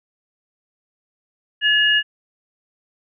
sine tone pair together, 1706.6 / 2861 Hz, G#6 / F7, +47 / +41 cents, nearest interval major sixth, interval 894 cents, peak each -16 dBFS, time 1.61-2.03 s, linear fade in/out 50 ms, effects none

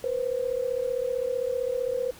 sine tone pair together, 484.5 / 520 Hz, B4 / C5, -33 / -11 cents, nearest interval minor second, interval 122 cents, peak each -28 dBFS, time 0.04-2.11 s, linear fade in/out 2 ms, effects pink hiss -49 dBFS RMS until 2.19 s

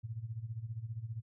sine tone with tremolo, 113 Hz, A2, 47 cents sharp, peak -35 dBFS, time 0.03-1.22 s, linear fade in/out 20 ms, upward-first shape sine, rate 15 Hz, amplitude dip 80%, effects none

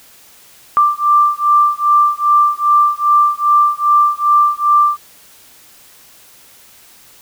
sine beating tone pair, 1180 / 1182.5 Hz, D6 / D6, +8 / +12 cents, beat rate 2.5 Hz, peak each -12 dBFS, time 0.77-4.97 s, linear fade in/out 0 ms, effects white hiss -44 dBFS RMS until 7.21 s

